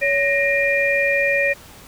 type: tone cluster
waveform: sine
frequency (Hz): 562 / 1866 / 2406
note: C#5 / A#6 / D7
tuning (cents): +24 / +1 / +41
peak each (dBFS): -20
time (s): 0.01-1.54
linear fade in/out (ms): 20
effects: pink hiss -43 dBFS RMS until 1.87 s